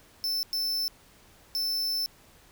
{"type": "tone bursts at uneven times", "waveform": "45% pulse", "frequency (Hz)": 5300, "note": "E8", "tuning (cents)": 9, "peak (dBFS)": -27, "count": 3, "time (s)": [[0.24, 0.43], [0.53, 0.88], [1.55, 2.06]], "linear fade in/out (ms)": 0, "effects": ["pink hiss -57 dBFS RMS until 2.51 s"]}